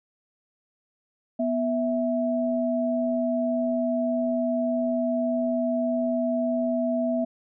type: tone pair together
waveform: sine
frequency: 245.7 / 656 Hz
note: B3 / E5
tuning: -9 / -9 cents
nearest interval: octave + perfect fourth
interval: 1700 cents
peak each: -25 / -25 dBFS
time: 1.39-7.25 s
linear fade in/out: 10 ms
effects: none